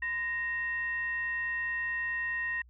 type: tone with frequency modulation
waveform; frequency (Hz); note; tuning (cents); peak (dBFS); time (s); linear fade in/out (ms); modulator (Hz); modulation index
sine; 1864.7; A#6; 0; -30; 0.02-2.62; 5; 840; 0.35
effects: added 60 Hz sine -54 dBFS peak until 2.69 s